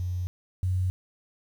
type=tone pair in turn; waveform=sine; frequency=90 / 92.21 Hz; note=F#2 / F#2; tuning=-47 / -5 cents; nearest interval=unison; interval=42 cents; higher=second; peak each=-27 / -23 dBFS; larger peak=second; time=0-0.27 / 0.63-0.9 s; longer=neither; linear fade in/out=0 ms; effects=9-bit